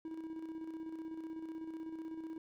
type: tone with tremolo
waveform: triangle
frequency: 321.9 Hz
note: E4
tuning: 41 cents flat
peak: -38 dBFS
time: 0.05-2.38 s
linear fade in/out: 2 ms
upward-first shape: square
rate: 16 Hz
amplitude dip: 45%
effects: none